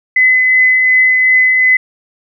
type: tone with tremolo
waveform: sine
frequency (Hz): 2024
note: B6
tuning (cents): +42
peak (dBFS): -5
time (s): 0.16-1.77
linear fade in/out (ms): 5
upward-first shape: triangle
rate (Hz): 2.7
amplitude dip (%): 30
effects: none